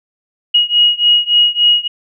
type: beating tone pair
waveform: sine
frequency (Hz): 2890 / 2893.5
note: F#7 / F#7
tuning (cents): -41 / -39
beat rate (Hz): 3.5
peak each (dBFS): -11 / -12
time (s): 0.54-1.88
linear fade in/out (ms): 10
effects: none